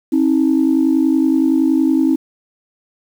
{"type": "tone pair together", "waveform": "sine", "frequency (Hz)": [267.8, 318.5], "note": ["C4", "D#4"], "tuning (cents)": [40, 41], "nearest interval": "minor third", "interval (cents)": 301, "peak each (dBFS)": -13, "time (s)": [0.12, 2.16], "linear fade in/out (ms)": 10, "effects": ["tanh soft clip ceiling -5 dBFS", "7-bit"]}